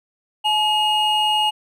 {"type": "tone pair together", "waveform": "triangle", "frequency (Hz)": [854.7, 2870], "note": ["G#5", "F7"], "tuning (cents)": [49, 47], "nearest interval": "octave + major sixth", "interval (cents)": 2098, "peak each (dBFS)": -17, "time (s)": [0.44, 1.51], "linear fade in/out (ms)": 20, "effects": []}